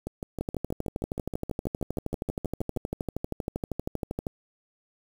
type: two click trains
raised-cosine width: 2 ms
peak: -16 / -19 dBFS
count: 50 / 18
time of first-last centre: 0.41-4.268 / 0.07-2.764 s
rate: 12.7 / 6.31 Hz
effects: 7-bit